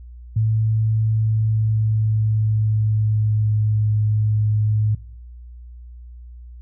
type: tone with pitch glide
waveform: sine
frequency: 110 to 106.87 Hz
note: A2 to A2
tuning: 0 to -50 cents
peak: -15 dBFS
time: 0.36-4.95 s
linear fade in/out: 5 ms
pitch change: -50 cents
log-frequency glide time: 1.11-3.71 s
effects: noise-tail reverb RT60 0.7 s tail -23 dB re dry + added 60 Hz sine -36 dBFS peak until 6.61 s